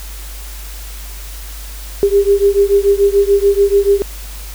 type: beating tone pair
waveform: sine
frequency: 397.5 / 404.4 Hz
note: G4 / G#4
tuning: +24 / -46 cents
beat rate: 6.9 Hz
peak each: -11 / -12 dBFS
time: 2.03-4.02 s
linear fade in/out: 0 ms
effects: added 50 Hz sine -27 dBFS peak until 4.54 s + white hiss -34 dBFS RMS until 4.54 s